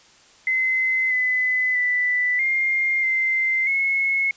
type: tone with pitch steps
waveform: sine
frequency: 2051 / 2012 / 1984 / 2117 / 2081 / 2181 Hz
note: C7 / B6 / B6 / C7 / C7 / C#7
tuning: -35 / +32 / +7 / +20 / -10 / -29 cents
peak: -18 dBFS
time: 0.47-4.31 s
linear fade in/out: 2 ms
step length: 640 ms
effects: white hiss -52 dBFS RMS until 4.36 s + resampled to 16000 Hz